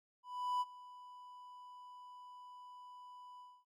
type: tone with ADSR envelope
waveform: triangle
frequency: 992 Hz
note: B5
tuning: 7 cents sharp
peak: -30 dBFS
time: 0.23-3.65 s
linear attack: 380 ms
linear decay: 34 ms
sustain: -20 dB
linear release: 250 ms
effects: none